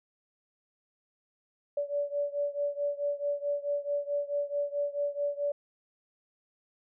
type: beating tone pair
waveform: sine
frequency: 574 / 578.6 Hz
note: D5 / D5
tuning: -40 / -26 cents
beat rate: 4.6 Hz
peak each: -31 / -33 dBFS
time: 1.77-5.52 s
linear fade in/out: 5 ms
effects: none